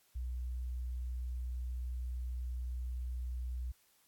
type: tone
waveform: sine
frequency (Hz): 61.74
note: B1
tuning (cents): 0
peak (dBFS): -36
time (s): 0.15-3.72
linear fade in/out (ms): 10
effects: white hiss -70 dBFS RMS until 4.07 s + AAC 64 kbps